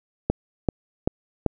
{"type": "click train", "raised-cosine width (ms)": 2, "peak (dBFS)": -6, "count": 4, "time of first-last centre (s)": [0.3, 1.463], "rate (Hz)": 2.58, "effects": []}